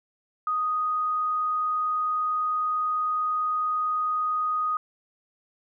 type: tone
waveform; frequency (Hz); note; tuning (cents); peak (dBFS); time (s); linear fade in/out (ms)
sine; 1244.5; D#6; 0; -23; 0.47-4.77; 2
effects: none